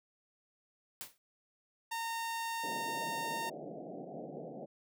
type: noise with exponential decay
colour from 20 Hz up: white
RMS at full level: -40 dBFS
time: 1.01-1.18 s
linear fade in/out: 0 ms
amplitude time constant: 36 ms
type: tone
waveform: sawtooth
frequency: 917 Hz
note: A#5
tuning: 29 cents flat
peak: -32 dBFS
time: 1.91-3.5 s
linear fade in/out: 10 ms
type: band-pass noise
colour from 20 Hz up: white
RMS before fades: -45 dBFS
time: 2.63-4.66 s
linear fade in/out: 10 ms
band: 140 to 740 Hz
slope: 96 dB/octave
effects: none